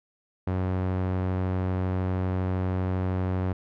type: tone with low-pass filter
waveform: sawtooth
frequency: 92.7 Hz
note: F#2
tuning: 4 cents sharp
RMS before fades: -27 dBFS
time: 0.47-3.53 s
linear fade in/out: 5 ms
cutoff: 1500 Hz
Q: 0.57
effects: none